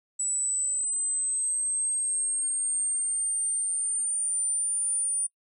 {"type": "linear sweep", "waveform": "sine", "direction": "up", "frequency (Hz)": [7900, 9360], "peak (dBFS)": -25, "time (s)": [0.19, 5.27], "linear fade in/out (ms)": 10, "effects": ["noise-tail reverb RT60 0.1 s tail -24 dB re dry"]}